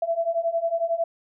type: beating tone pair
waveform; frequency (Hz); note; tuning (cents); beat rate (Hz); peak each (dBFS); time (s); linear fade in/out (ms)
sine; 662 / 673; E5 / E5; +7 / +36; 11; -26 / -24; 0.02-1.04; 5
effects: none